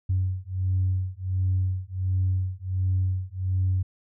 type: beating tone pair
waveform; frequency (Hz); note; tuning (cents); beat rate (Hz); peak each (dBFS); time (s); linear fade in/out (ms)
sine; 92.5 / 93.9; F#2 / F#2; 0 / +26; 1.4; -25; 0.09-3.83; 10
effects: tanh soft clip ceiling -16 dBFS